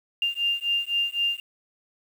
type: beating tone pair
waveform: sine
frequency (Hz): 2796 / 2799.9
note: F7 / F7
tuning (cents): +1 / +4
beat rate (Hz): 3.9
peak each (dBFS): -26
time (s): 0.22-1.4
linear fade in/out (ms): 2
effects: 8-bit